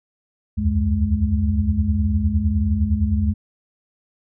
sine tone cluster, 71.5 / 80.4 / 91 / 210.6 Hz, D2 / E2 / F#2 / G#3, -46 / -43 / -28 / +24 cents, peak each -22 dBFS, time 0.57-3.34 s, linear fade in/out 20 ms, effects none

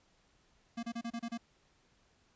square tone bursts, 233.1 Hz, A#3, in tune, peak -37 dBFS, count 7, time 0.77-1.377 s, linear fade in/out 10 ms, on 61 ms, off 30 ms, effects pink hiss -70 dBFS RMS until 2.35 s + resampled to 16000 Hz

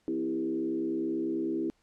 sine tone with frequency modulation, 327 Hz, E4, 14 cents flat, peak -28 dBFS, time 0.08-1.7 s, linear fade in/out 0 ms, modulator 69 Hz, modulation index 0.99, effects pink hiss -71 dBFS RMS until 1.82 s + low-pass 8000 Hz 12 dB/octave

